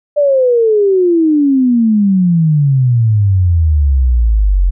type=exponential sweep; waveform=sine; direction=down; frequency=596 to 43.45 Hz; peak=-7 dBFS; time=0.16-4.71 s; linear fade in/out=20 ms; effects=none